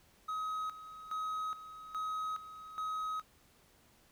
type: tone with tremolo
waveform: triangle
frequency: 1268 Hz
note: D#6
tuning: 32 cents sharp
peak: -33 dBFS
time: 0.28-3.22 s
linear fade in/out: 10 ms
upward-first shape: square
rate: 1.2 Hz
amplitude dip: 75%
effects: pink hiss -66 dBFS RMS until 4.11 s